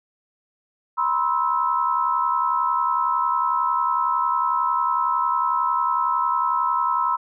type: tone cluster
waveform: sine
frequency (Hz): 969 / 1040 / 1308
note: B5 / C6 / E6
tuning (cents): -33 / -11 / -14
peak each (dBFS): -23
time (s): 0.97-7.17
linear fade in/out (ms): 20
effects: none